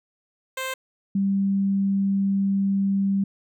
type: tone pair in turn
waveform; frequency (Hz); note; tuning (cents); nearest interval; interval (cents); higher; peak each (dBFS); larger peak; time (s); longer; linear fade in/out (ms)
10% pulse / sine; 523.3 / 196.45; C5 / G3; 0 / +4; octave + perfect fourth; 1696; first; -19; neither; 0.57-0.74 / 1.15-3.24; second; 5
effects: none